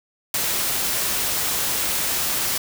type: noise with ADSR envelope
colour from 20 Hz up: white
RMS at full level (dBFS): -20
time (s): 0.34-2.58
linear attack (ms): 3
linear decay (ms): 15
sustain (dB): -3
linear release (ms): 5
effects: none